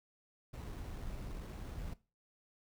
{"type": "noise with sample-and-hold", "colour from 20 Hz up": "brown", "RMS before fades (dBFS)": -44, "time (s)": [0.53, 1.94], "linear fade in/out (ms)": 10, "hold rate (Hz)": 4900, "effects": ["noise-tail reverb RT60 0.3 s tail -18 dB re dry"]}